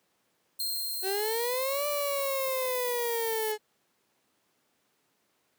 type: high-pass noise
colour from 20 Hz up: white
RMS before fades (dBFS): -37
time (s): 0.59-3.52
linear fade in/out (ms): 5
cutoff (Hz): 10000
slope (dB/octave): 24
type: tone with exponential decay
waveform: sawtooth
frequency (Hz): 4186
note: C8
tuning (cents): 0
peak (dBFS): -27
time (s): 0.6-3.59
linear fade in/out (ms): 2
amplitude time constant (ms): 650
type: linear two-way sweep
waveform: 35% pulse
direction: up then down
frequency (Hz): 372.1 to 587.3 to 423.4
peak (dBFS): -27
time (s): 1.02-3.58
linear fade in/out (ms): 50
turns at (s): 1.87
effects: pink hiss -72 dBFS RMS until 5.58 s + high-pass 200 Hz 12 dB/octave